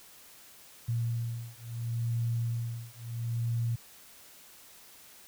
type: beating tone pair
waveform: sine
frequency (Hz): 116.5 / 117.23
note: A#2 / A#2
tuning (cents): -1 / +10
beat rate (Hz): 0.73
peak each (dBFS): -33 / -33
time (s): 0.88-3.76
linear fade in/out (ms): 10
effects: white hiss -54 dBFS RMS until 5.27 s